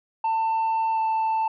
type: tone with pitch glide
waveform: sine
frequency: 894 to 886.3 Hz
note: A5 to A5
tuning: +27 to +12 cents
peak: -18 dBFS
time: 0.24-1.48 s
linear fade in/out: 5 ms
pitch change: -15 cents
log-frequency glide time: 0.93-1 s
effects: tanh soft clip ceiling -20 dBFS